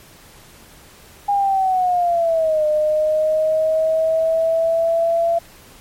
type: linear two-way sweep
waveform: sine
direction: down then up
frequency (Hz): 815 to 607 to 677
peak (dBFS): -14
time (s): 1.28-5.39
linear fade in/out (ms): 10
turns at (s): 2.66
effects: pink hiss -45 dBFS RMS until 5.8 s + MP3 64 kbps

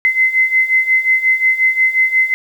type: beating tone pair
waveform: sine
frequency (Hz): 2051 / 2056.6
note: C7 / C7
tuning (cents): -35 / -30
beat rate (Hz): 5.6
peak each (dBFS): -16 / -12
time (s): 0.05-2.34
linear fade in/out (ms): 0
effects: 7-bit

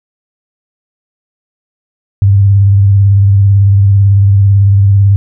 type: tone with vibrato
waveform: sine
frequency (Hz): 99.3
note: G2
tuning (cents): +23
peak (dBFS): -3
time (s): 2.22-5.16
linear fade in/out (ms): 0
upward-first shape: sine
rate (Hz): 18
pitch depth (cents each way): 42
effects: none

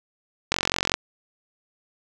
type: click train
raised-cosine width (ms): 0.2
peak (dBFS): -3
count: 20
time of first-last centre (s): 0.52-0.94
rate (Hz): 45.2
effects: none

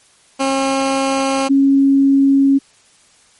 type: tone pair in turn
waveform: 15% pulse / sine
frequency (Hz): 270 / 274.6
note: C#4 / C#4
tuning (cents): -45 / -16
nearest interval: unison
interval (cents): 29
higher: second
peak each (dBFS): -8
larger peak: neither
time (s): 0.39-1.49 / 1.49-2.59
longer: neither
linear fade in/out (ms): 20
effects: white hiss -51 dBFS RMS until 3.39 s + MP3 48 kbps

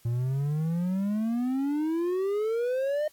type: exponential sweep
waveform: triangle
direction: up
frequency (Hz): 115.1 to 616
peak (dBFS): -23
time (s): 0.05-3.08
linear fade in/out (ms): 5
effects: white hiss -60 dBFS RMS until 3.12 s + AAC 64 kbps

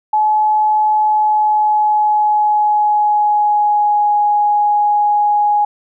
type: tone with pitch glide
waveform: sine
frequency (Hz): 854 to 831.6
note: G#5 to G#5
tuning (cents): +48 to +2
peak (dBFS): -10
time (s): 0.13-5.65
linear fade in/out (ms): 5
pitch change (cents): -46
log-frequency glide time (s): 0.97-4.16
effects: none

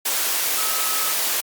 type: tone in noise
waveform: sine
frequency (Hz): 1285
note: E6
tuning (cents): -45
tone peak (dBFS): -31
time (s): 0.57-1.13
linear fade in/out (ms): 10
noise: white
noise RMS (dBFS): -22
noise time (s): 0.05-1.41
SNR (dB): -12
effects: high-pass 400 Hz 12 dB/octave + Opus 48 kbps

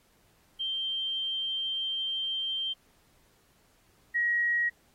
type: tone pair in turn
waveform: sine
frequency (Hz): 3147 / 1899.1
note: G7 / A#6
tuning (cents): +6 / +32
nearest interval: major sixth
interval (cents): 874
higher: first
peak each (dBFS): -29 / -24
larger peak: second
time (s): 0.59-2.74 / 4.14-4.7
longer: first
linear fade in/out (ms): 20
effects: pink hiss -66 dBFS RMS until 4.94 s + AAC 48 kbps

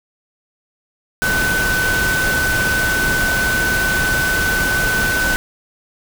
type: tone in noise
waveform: sine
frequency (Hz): 1510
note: F#6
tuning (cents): +35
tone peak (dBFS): -16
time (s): 1.22-5.36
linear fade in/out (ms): 0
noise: pink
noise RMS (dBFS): -21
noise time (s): 1.22-5.36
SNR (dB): +2
effects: none

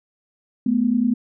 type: tone pair together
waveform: sine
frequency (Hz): 217.5 / 247.7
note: A3 / B3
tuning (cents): -20 / +5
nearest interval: major second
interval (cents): 225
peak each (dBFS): -20 / -18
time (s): 0.66-1.14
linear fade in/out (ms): 5
effects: none

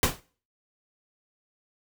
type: noise with exponential decay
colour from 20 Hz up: pink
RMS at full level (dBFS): -17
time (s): 0.03-0.2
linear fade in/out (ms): 1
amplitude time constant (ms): 36
effects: noise-tail reverb RT60 0.4 s tail -19 dB re dry

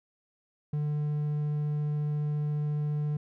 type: tone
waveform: triangle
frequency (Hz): 148.8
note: D3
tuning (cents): +23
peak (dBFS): -25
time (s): 0.73-3.17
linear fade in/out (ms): 5
effects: none

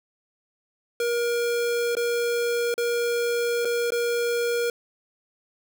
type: tone with dropouts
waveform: square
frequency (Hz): 474.4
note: A#4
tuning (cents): +30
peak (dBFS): -23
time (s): 1-4.7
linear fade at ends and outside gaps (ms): 2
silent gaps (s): 1.952-1.968 / 2.741-2.779 / 3.649-3.653 / 3.905-3.92
effects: none

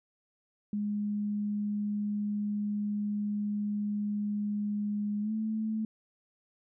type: tone with pitch glide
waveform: sine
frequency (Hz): 207.2 to 218.5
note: G#3 to A3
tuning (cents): -4 to -12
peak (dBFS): -29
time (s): 0.73-5.85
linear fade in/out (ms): 2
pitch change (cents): +92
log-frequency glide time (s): 5.21-5.32
effects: none

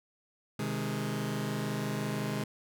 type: chord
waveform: sawtooth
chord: Ab major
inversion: first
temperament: just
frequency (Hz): 129.78 / 155.74 / 207.7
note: C3 / Eb3 / Ab3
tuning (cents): -14 / +2 / 0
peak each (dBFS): -32 / -33 / -31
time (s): 0.59-2.44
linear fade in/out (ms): 5
effects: none

